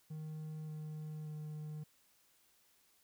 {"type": "tone with pitch steps", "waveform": "triangle", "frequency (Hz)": [155.4, 153.97, 152.55], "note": ["D#3", "D#3", "D#3"], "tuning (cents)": [-2, -18, -34], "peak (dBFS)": -40, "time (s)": [0.1, 1.84], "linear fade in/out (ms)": 10, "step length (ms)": 580, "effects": ["white hiss -71 dBFS RMS until 3.03 s"]}